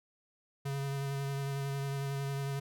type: tone with vibrato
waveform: square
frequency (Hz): 138.59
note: C#3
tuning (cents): 0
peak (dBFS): -34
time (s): 0.65-2.6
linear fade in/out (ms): 10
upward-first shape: sine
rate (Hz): 11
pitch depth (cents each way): 17
effects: none